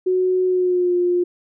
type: tone with pitch glide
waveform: sine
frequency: 368.9 to 354.3 Hz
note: F#4 to F4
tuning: -5 to +25 cents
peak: -15 dBFS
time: 0.06-1.24 s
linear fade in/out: 10 ms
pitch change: -70 cents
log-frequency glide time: 0.46-0.95 s
effects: none